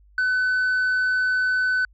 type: tone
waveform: sine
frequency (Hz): 1507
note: F#6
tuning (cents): +31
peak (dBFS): -16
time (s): 0.18-1.85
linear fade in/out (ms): 2
effects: tanh soft clip ceiling -18 dBFS + added 50 Hz sine -51 dBFS peak until 1.93 s